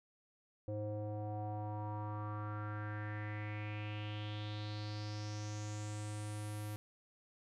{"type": "tone with low-pass filter sweep", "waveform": "square", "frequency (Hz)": 105.4, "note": "G#2", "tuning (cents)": 26, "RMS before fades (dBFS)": -42, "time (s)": [0.68, 6.76], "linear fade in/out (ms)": 0, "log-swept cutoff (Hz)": [500, 12000], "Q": 4.7, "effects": []}